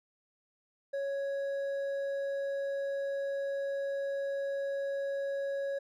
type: tone with hard clipping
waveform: triangle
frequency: 554.4 Hz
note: C#5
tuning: in tune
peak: -33 dBFS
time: 0.93-5.79 s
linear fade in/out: 10 ms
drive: 8 dB
effects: none